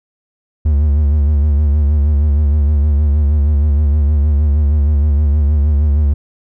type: tone with vibrato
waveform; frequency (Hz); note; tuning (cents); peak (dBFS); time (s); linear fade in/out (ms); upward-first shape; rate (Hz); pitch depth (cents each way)
triangle; 73.42; D2; 0; -7; 0.65-6.14; 10; sine; 6.4; 73
effects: none